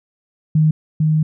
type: tone pair in turn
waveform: sine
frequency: 155.56 / 155.56 Hz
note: D#3 / D#3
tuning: 0 / 0 cents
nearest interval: unison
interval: 0 cents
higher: neither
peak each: -10 / -12 dBFS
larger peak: first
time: 0.55-0.71 / 1-1.23 s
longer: second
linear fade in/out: 5 ms
effects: none